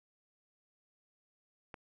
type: click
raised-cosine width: 0.5 ms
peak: -30 dBFS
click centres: 1.742 s
effects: none